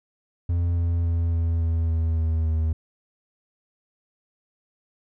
triangle tone with pitch steps, 86 / 85.06 / 84.13 / 83.21 / 82.31 / 81.41 / 80.52 / 79.64 Hz, F2 / F2 / E2 / E2 / E2 / E2 / E2 / D#2, -26 / -45 / +36 / +17 / -2 / -21 / -40 / +41 cents, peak -18 dBFS, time 0.49-2.73 s, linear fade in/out 5 ms, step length 280 ms, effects none

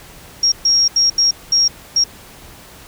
sine tone bursts at uneven times, 5588 Hz, F8, in tune, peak -10 dBFS, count 6, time 0.43-0.52 / 0.65-0.88 / 0.96-1.1 / 1.18-1.31 / 1.52-1.68 / 1.96-2.04 s, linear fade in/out 5 ms, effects pink hiss -40 dBFS RMS until 2.87 s

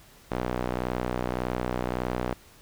sawtooth tone with band-pass filter, 61.74 Hz, B1, in tune, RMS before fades -30 dBFS, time 0.31-2.34 s, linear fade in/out 5 ms, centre 640 Hz, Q 0.61, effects pink hiss -54 dBFS RMS until 2.61 s

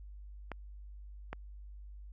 clicks, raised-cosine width 0.5 ms, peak -24 dBFS, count 2, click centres 0.517 / 1.33 s, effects added 50 Hz sine -46 dBFS peak until 2.12 s

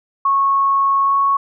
sine tone with pitch glide, 1100 to 1107 Hz, C#6 to C#6, -14 to -3 cents, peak -12 dBFS, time 0.25-1.37 s, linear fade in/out 5 ms, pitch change +11 cents, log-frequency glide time 1.03-1.15 s, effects none

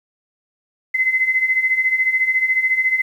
sine beating tone pair, 2038 / 2052 Hz, C7 / C7, -46 / -34 cents, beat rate 14 Hz, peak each -21 / -16 dBFS, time 0.94-3.02 s, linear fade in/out 10 ms, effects 8-bit

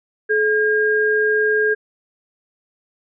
sine tone pair together, 428.6 / 1618.2 Hz, A4 / G#6, -45 / -45 cents, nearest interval octave + major seventh, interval 2300 cents, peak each -17 dBFS, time 0.29-1.75 s, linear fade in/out 20 ms, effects none

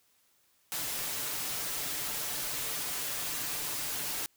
white noise with comb filter, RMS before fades -35 dBFS, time 0.72-4.26 s, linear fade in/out 0 ms, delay 6.8 ms, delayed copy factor +0.55, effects white hiss -69 dBFS RMS until 4.36 s

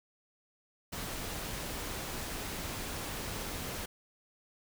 pink noise, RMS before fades -39 dBFS, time 0.92-3.86 s, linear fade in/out 10 ms, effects none

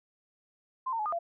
sine tone with pitch steps, 1041 / 911 / 851 / 1220 / 681 Hz, C6 / A#5 / G#5 / D#6 / F5, -9 / -40 / +42 / -34 / -44 cents, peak -29 dBFS, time 0.86-1.19 s, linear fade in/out 10 ms, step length 66 ms, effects none

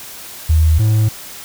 sine / triangle tone pair in turn, 79.1 / 108.76 Hz, D#2 / A2, +29 / -20 cents, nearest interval tritone, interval 551 cents, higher second, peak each -8 dBFS, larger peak neither, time 0.49-0.79 / 0.79-1.09 s, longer neither, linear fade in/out 10 ms, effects white hiss -33 dBFS RMS until 1.44 s

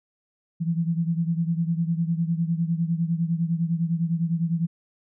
sine beating tone pair, 164.81 / 174.71 Hz, E3 / F3, 0 / +1 cents, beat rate 9.9 Hz, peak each -23 / -27 dBFS, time 0.6-4.67 s, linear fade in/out 20 ms, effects none

